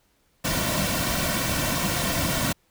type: noise with comb filter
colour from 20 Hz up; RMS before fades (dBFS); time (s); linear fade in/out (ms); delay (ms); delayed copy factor
pink; -25; 0.44-2.53; 10; 2.4; -0.65
effects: pink hiss -66 dBFS RMS until 2.7 s